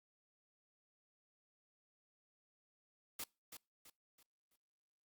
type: noise with echo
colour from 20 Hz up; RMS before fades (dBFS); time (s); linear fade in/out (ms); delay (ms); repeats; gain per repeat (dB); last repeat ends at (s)
white; -44; 3.19-3.24; 5; 330; 4; -8; 4.56
effects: noise-tail reverb RT60 0.3 s tail -26 dB re dry + Opus 48 kbps